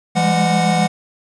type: tone cluster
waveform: square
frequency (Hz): 168.5 / 199.5 / 206.9 / 737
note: E3 / G3 / G#3 / F#5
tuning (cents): +38 / +31 / -6 / -7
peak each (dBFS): -18 / -24 / -22 / -18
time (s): 0.15-0.88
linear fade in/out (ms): 20
effects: resampled to 22050 Hz + 8-bit

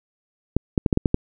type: clicks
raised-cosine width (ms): 3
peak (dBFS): -4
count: 7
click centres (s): 0.566 / 0.778 / 0.862 / 0.928 / 0.974 / 1.058 / 1.144
effects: none

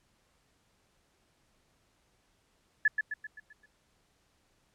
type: tone with echo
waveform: sine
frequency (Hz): 1719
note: A6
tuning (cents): -41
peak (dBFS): -20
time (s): 2.85-2.88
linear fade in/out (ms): 5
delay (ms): 130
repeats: 6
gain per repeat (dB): -6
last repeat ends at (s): 3.66
effects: pink hiss -71 dBFS RMS until 4.74 s + low-pass 10000 Hz 12 dB/octave

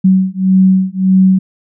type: beating tone pair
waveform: sine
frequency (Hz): 187.7 / 189.4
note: F#3 / F#3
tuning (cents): +25 / +41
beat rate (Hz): 1.7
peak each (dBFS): -10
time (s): 0.04-1.39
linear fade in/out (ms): 10
effects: none

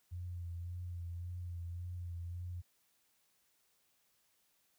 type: tone with vibrato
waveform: sine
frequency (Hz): 87.31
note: F2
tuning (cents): 0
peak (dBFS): -40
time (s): 0.11-2.62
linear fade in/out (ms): 20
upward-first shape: sine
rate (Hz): 1.8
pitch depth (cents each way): 34
effects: white hiss -75 dBFS RMS until 4.78 s

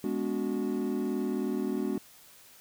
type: chord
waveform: triangle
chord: G# half-diminished seventh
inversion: none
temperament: equal with one note detuned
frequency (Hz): 207.7 / 246.9 / 286.6 / 370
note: G#3 / B3 / D4 / F#4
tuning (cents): 0 / 0 / -42 / 0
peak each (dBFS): -32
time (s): 0.04-1.98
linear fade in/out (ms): 2
effects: white hiss -55 dBFS RMS until 2.6 s

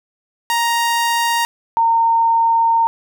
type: tone pair in turn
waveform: sawtooth / sine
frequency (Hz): 935 / 916.3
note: A#5 / A#5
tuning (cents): +5 / -30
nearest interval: unison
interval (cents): 35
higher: first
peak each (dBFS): -11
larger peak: neither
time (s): 0.5-1.45 / 1.77-2.87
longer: second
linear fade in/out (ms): 0
effects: none

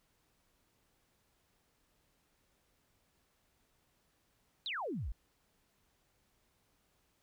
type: exponential sweep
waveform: sine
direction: down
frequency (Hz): 4186 to 41.64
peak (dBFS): -36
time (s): 4.66-5.12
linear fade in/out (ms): 0
effects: pink hiss -75 dBFS RMS until 7.22 s

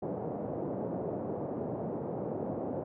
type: band-pass noise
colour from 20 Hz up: white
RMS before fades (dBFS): -36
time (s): 0.02-2.84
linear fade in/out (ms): 10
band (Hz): 110 to 620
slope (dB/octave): 24
effects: none

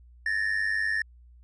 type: ring-modulated tone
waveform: triangle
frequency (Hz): 1788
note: A6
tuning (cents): +27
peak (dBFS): -20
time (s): 0.26-1.02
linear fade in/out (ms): 2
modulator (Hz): 50
effects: added 60 Hz sine -50 dBFS peak until 1.43 s + resampled to 24000 Hz

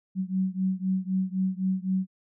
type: beating tone pair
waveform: sine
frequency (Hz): 186.5 / 190.4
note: F#3 / F#3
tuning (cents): +14 / +50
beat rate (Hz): 3.9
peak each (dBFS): -27 / -28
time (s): 0.15-2.07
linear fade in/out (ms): 50
effects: none

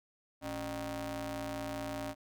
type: ring-modulated tone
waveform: sawtooth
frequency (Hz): 164.81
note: E3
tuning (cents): 0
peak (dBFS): -30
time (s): 0.41-2.15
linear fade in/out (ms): 50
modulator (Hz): 442
effects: none

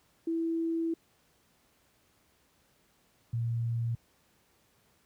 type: tone pair in turn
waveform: sine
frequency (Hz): 329.6 / 116.53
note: E4 / A#2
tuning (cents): 0 / 0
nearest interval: octave + tritone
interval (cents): 1800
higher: first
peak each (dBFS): -28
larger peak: neither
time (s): 0.27-0.94 / 3.33-3.95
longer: first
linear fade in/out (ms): 5
effects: pink hiss -68 dBFS RMS until 5.05 s + high-pass 60 Hz 12 dB/octave

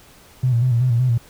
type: tone with vibrato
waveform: triangle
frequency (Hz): 122.4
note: B2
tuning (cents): -15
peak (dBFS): -10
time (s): 0.43-1.18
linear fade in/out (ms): 10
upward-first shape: square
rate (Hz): 5.3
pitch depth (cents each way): 72
effects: tanh soft clip ceiling -12 dBFS + pink hiss -48 dBFS RMS until 1.29 s

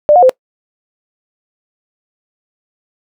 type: tone with pitch steps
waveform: sine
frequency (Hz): 595 / 718 / 514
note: D5 / F5 / C5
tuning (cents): +22 / +48 / -31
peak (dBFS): -3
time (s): 0.09-0.294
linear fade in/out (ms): 0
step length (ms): 68
effects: noise-tail reverb RT60 0.1 s tail -24 dB re dry

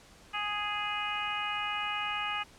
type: harmonic tone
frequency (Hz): 415.3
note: G#4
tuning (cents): 0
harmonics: 2 / 3 / 4 / 5 / 6 / 7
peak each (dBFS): -38 / -36 / -41 / -41 / -37 / -38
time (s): 0.33-2.44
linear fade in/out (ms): 20
effects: pink hiss -56 dBFS RMS until 2.58 s + low-pass 9000 Hz 12 dB/octave

